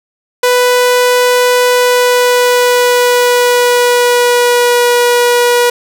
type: tone with pitch glide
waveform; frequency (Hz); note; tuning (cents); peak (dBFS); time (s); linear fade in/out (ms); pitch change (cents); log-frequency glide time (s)
sawtooth; 494.9 to 484.2; B4 to B4; +4 to -34; -3; 0.43-5.7; 5; -38; 1.67-4.93
effects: none